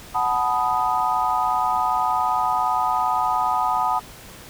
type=chord; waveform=sine; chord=B dominant seventh; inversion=second; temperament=equal with one note detuned; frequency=740 / 870.4 / 987.8 / 1244.5 Hz; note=F#5 / A5 / B5 / D#6; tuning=0 / -19 / 0 / 0 cents; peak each=-24 dBFS; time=0.14-4 s; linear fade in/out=20 ms; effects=pink hiss -42 dBFS RMS until 4.49 s